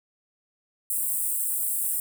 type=high-pass noise; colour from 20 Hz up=pink; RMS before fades=-27 dBFS; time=0.9-2 s; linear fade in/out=2 ms; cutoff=8000 Hz; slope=96 dB/octave; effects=none